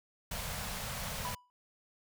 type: band-stop noise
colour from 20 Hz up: pink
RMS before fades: -39 dBFS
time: 0.31-1.35 s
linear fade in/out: 5 ms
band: 220 to 470 Hz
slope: 48 dB/octave
type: tone with exponential decay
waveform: triangle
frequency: 987.8 Hz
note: B5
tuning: in tune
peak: -32 dBFS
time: 1.25-1.5 s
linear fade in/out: 0 ms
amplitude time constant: 54 ms
effects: none